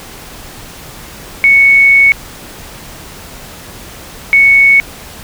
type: tone bursts at uneven times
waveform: sine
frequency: 2217 Hz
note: C#7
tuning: in tune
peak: -3 dBFS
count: 2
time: 1.44-2.12 / 4.33-4.8 s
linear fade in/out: 0 ms
effects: pink hiss -31 dBFS RMS until 5.23 s